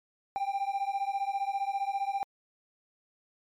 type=beating tone pair; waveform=triangle; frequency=784 / 799 Hz; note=G5 / G5; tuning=0 / +33 cents; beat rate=15 Hz; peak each=-30 dBFS; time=0.36-2.23 s; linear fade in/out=0 ms; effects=MP3 96 kbps